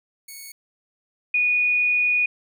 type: tone pair in turn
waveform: 5% pulse / sine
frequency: 2217 / 2463 Hz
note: C#7 / D#7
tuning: 0 / -18 cents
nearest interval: major second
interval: 182 cents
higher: second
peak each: -27 / -17 dBFS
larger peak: second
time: 0.28-0.52 / 1.34-2.26 s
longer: second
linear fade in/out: 5 ms
effects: none